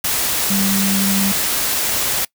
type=tone in noise; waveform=sine; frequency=196 Hz; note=G3; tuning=in tune; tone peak=-17 dBFS; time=0.5-1.32 s; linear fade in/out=5 ms; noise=white; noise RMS=-19 dBFS; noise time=0.04-2.25 s; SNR=-1 dB; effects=noise-tail reverb RT60 0.1 s tail -23 dB re dry